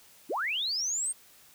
sine linear sweep, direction up, 207.7 to 8770 Hz, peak -28 dBFS, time 0.29-1.13 s, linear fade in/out 20 ms, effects white hiss -57 dBFS RMS until 1.54 s

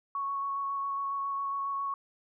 sine tone with vibrato, 1108.7 Hz, C#6, in tune, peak -30 dBFS, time 0.15-1.94 s, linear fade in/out 2 ms, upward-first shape square, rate 7.3 Hz, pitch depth 9 cents each way, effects none

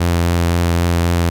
sawtooth tone with vibrato, 85.8 Hz, F2, 30 cents flat, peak -9 dBFS, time 0-1.3 s, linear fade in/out 10 ms, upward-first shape triangle, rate 3.8 Hz, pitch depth 17 cents each way, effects none

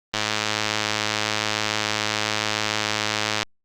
click train, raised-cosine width 0.2 ms, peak -4 dBFS, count 353, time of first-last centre 0.14-3.43 s, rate 107 Hz, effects Opus 24 kbps

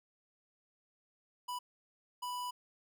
square tone bursts at uneven times, 987.8 Hz, B5, in tune, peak -38 dBFS, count 2, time 1.48-1.59 / 2.22-2.51 s, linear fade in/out 10 ms, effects none

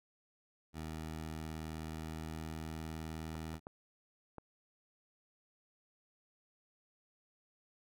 15% pulse tone with pitch glide, 79 to 79.83 Hz, D#2 to D#2, +27 to +45 cents, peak -35 dBFS, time 0.73-3.6 s, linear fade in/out 50 ms, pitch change +18 cents, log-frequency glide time 1.58-3.34 s
clicks, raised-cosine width 1 ms, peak -32 dBFS, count 4, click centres 3.353 / 3.541 / 3.669 / 4.383 s
effects none

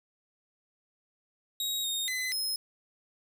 sawtooth tone with pitch steps, 3796 / 3703 / 2023 / 5140 Hz, A#7 / A#7 / B6 / E8, +31 / -12 / +41 / -45 cents, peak -27 dBFS, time 1.6-2.56 s, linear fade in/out 2 ms, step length 240 ms, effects none

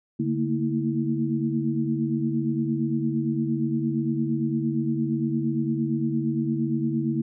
sine tone cluster, 143.3 / 224 / 232.7 / 325.6 Hz, D3 / A3 / A#3 / E4, -42 / +31 / -3 / -21 cents, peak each -28 dBFS, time 0.19-7.22 s, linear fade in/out 10 ms, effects none

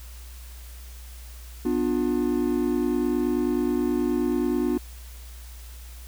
triangle chord, B diminished, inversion none, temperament just, 246.9 / 296.3 / 355.6 Hz, B3 / D4 / F4, 0 / +15 / +31 cents, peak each -24 dBFS, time 1.65-4.78 s, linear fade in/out 5 ms, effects added 60 Hz sine -39 dBFS peak until 6.07 s + white hiss -49 dBFS RMS until 6.07 s

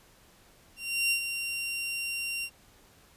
sawtooth tone with ADSR envelope, 2760 Hz, F7, 21 cents flat, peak -20 dBFS, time 0.76-2.5 s, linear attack 350 ms, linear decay 89 ms, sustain -8 dB, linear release 64 ms, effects pink hiss -59 dBFS RMS until 3.16 s + resampled to 32000 Hz

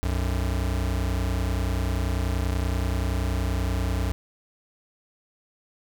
square tone pair together, 61 / 91.4 Hz, B1 / F#2, -21 / -21 cents, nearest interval perfect fifth, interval 700 cents, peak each -26 / -28 dBFS, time 0.03-4.12 s, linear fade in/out 0 ms, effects none

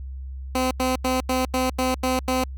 15% pulse tone bursts, 257 Hz, C4, 31 cents flat, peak -14 dBFS, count 8, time 0.55-2.439 s, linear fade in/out 2 ms, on 160 ms, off 87 ms, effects added 66 Hz sine -31 dBFS peak until 2.57 s

